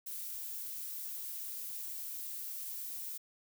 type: noise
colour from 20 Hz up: violet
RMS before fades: -42 dBFS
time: 0.06-3.18 s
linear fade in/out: 10 ms
effects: none